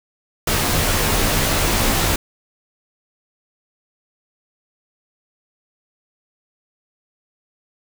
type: noise with comb filter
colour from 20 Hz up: pink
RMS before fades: -18 dBFS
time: 0.47-2.16 s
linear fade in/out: 5 ms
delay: 16 ms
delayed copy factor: -0.65
effects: none